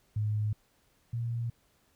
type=tone pair in turn; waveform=sine; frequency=106.2 / 117.26 Hz; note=G#2 / A#2; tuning=+39 / +11 cents; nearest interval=major second; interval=172 cents; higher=second; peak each=-27 / -30 dBFS; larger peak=first; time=0.16-0.53 / 1.13-1.5 s; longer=neither; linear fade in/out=5 ms; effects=pink hiss -69 dBFS RMS until 1.95 s